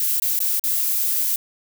violet noise with dropouts, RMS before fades -21 dBFS, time 0-1.36 s, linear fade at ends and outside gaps 2 ms, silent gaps 0.199-0.22 / 0.391-0.403 / 0.596-0.638 s, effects none

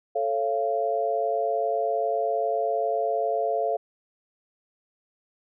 sine chord, A augmented, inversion none, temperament just, 440 / 550 / 687.5 Hz, A4 / C#5 / E#5, 0 / -14 / -27 cents, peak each -28 / -29 / -25 dBFS, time 0.15-3.77 s, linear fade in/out 10 ms, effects none

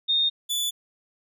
sine / sawtooth tone pair in turn, 3674 / 3468 Hz, A#7 / A7, -26 / -26 cents, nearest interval minor second, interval 100 cents, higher first, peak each -19 / -21 dBFS, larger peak first, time 0.08-0.3 / 0.49-0.71 s, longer neither, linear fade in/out 20 ms, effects none

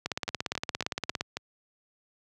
two click trains, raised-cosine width 0.2 ms, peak -15 / -12 dBFS, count 5 / 21, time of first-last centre 0.28-1.37 / 0.06-1.209 s, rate 3.67 / 17.4 Hz, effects high-pass 80 Hz 12 dB/octave

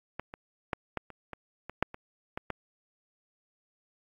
clicks, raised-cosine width 0.5 ms, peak -19 / -26 / -14 / -16 / -30 / -24 / -24 / -9 / -26 / -19 / -17 dBFS, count 11, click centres 0.196 / 0.339 / 0.732 / 0.973 / 1.103 / 1.333 / 1.696 / 1.826 / 1.944 / 2.375 / 2.503 s, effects AAC 64 kbps

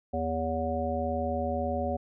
harmonic tone, 80.9 Hz, E2, 32 cents flat, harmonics 1 / 3 / 5 / 7 / 9, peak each -34 / -34 / -38 / -32 / -33 dBFS, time 0.13-1.97 s, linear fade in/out 10 ms, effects none

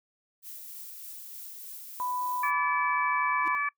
violet noise with tremolo, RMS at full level -42 dBFS, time 0.42-2.52 s, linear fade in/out 50 ms, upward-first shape triangle, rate 3.3 Hz, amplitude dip 25%
sine tone with pitch glide, 995 to 1005.4 Hz, B5 to B5, +13 to +31 cents, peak -29 dBFS, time 2-3.55 s, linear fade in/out 0 ms, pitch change +18 cents, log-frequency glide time 2.86-3.4 s
harmonic tone, 576 Hz, D5, 34 cents flat, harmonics 2 / 3 / 4, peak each -29 / -31 / -32 dBFS, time 2.43-3.69 s, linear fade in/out 5 ms
square tone with exponential growth, 322.3 Hz, E4, 39 cents flat, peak -38 dBFS, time 3.4-3.48 s, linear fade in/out 2 ms, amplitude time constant 16 ms
effects noise-tail reverb RT60 0.1 s tail -23 dB re dry

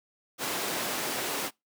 pink high-pass noise, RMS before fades -32 dBFS, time 0.38-1.51 s, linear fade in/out 50 ms, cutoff 290 Hz, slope 12 dB/octave, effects noise-tail reverb RT60 0.2 s tail -25 dB re dry

